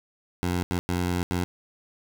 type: tone bursts at uneven times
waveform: 15% pulse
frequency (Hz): 88.9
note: F2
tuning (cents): +31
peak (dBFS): -18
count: 4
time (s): 0.43-0.63 / 0.71-0.79 / 0.89-1.23 / 1.31-1.44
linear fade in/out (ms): 0
effects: none